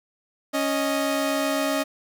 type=tone pair together; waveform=sawtooth; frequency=277.1 / 622 Hz; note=C#4 / D#5; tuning=-1 / -1 cents; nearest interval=octave + major second; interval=1400 cents; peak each=-21 dBFS; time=0.53-1.84 s; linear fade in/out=20 ms; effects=none

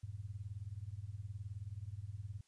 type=tone with tremolo; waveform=sine; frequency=101.3 Hz; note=G#2; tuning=43 cents flat; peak=-38 dBFS; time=0.03-2.41 s; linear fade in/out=5 ms; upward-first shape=triangle; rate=19 Hz; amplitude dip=100%; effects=white hiss -75 dBFS RMS until 2.47 s + resampled to 22050 Hz

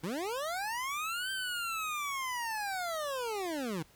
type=linear two-way sweep; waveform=25% pulse; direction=up then down; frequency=146.83 to 1568 to 146.83 Hz; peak=-30 dBFS; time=0.03-3.83 s; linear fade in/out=10 ms; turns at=1.31 s; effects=pink hiss -62 dBFS RMS until 3.95 s

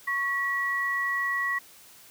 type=tone pair together; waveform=sine; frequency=1108.7 / 1928.7 Hz; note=C#6 / B6; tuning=0 / -42 cents; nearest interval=minor seventh; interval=958 cents; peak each=-31 / -26 dBFS; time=0.07-1.59 s; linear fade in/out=10 ms; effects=white hiss -52 dBFS RMS until 2.1 s + high-pass 60 Hz 12 dB/octave

